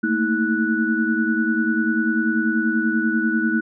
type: tone cluster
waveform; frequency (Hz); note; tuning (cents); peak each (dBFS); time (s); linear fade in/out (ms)
sine; 221.5 / 231.7 / 321.3 / 1477; A3 / A#3 / E4 / F#6; +12 / -10 / -44 / -3; -23; 0.03-3.61; 10
effects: none